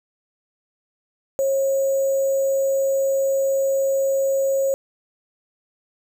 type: tone with sample-and-hold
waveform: sine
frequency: 543 Hz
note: C#5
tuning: 36 cents flat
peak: -17 dBFS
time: 1.39-4.74 s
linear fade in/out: 0 ms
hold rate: 7350 Hz
effects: none